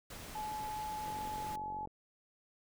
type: noise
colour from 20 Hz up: pink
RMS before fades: -48 dBFS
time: 0.1-1.56 s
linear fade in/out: 5 ms
type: tone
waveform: sine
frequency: 855 Hz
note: A5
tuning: 50 cents flat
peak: -38 dBFS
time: 0.35-1.86 s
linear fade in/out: 5 ms
type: click train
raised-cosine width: 2 ms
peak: -37 dBFS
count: 39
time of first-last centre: 1.06-1.874 s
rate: 46.7 Hz
effects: none